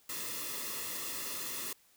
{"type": "noise with comb filter", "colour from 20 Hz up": "white", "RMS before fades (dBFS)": -39, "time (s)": [0.09, 1.73], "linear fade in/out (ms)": 5, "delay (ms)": 1.3, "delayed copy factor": -0.75, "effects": ["white hiss -66 dBFS RMS until 1.96 s"]}